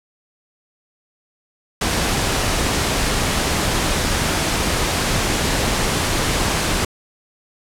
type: noise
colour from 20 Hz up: pink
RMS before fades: -19 dBFS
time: 1.81-6.85 s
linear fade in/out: 5 ms
effects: low-pass 10000 Hz 12 dB/octave